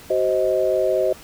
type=chord; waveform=sine; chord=C diminished; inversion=second; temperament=just; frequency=376.7 / 523.3 / 627.9 Hz; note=Gb4 / C5 / Eb5; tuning=+31 / 0 / +16 cents; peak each=-22 / -21 / -20 dBFS; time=0.1-1.13 s; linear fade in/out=5 ms; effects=pink hiss -43 dBFS RMS until 1.23 s